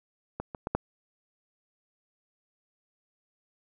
clicks, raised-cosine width 1 ms, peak -19 / -23 / -17 / -11 dBFS, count 4, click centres 0.4 / 0.548 / 0.671 / 0.75 s, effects none

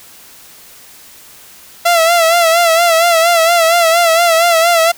sawtooth tone with vibrato, 672 Hz, E5, 33 cents sharp, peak -4 dBFS, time 1.85-4.92 s, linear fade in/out 10 ms, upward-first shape sine, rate 4.3 Hz, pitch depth 66 cents each way, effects white hiss -39 dBFS RMS until 4.97 s

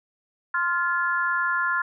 sine chord, F major, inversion second, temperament equal with one note detuned, 1046.5 / 1396.9 / 1718.8 Hz, C6 / F6 / A6, 0 / 0 / -41 cents, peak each -27 / -24 / -27 dBFS, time 0.54-1.82 s, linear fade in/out 5 ms, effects none

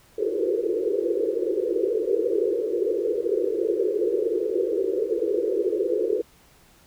white band-pass noise, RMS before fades -24 dBFS, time 0.18-6.22 s, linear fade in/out 10 ms, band 340 to 500 Hz, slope 96 dB/octave, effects pink hiss -56 dBFS RMS until 6.86 s

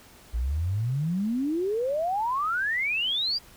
sine exponential sweep, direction up, 54.6 to 4900 Hz, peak -24 dBFS, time 0.33-3.39 s, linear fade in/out 20 ms, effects pink hiss -52 dBFS RMS until 3.56 s

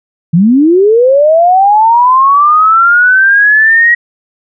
sine linear sweep, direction up, 155.5 to 1911 Hz, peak -3 dBFS, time 0.33-3.95 s, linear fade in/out 10 ms, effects none

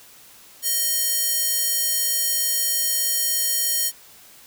square tone with high-pass filter, 622.3 Hz, D#5, in tune, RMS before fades -22 dBFS, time 0.62-3.92 s, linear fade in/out 50 ms, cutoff 7400 Hz, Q 0.57, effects white hiss -48 dBFS RMS until 4.46 s

